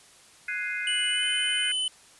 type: chord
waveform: sine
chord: Ab dominant seventh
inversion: third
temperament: equal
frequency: 1480 / 1661.2 / 2093 / 2489 Hz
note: Gb6 / Ab6 / C7 / Eb7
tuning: 0 / 0 / 0 / 0 cents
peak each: -34 / -36 / -32 / -35 dBFS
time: 0.48-1.72 s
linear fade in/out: 5 ms
type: tone with pitch glide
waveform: square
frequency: 2960 to 3024 Hz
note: F#7 to F#7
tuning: 0 to +37 cents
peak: -26 dBFS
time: 0.87-1.88 s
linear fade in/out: 2 ms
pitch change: +37 cents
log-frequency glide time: 1.1-1.25 s
effects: white hiss -54 dBFS RMS until 2.19 s + resampled to 24000 Hz